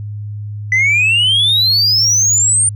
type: exponential sweep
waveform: sine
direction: up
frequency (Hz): 1989 to 9050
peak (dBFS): -7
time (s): 0.72-2.69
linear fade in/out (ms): 2
effects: tanh soft clip ceiling -8 dBFS + added 104 Hz sine -22 dBFS peak until 2.75 s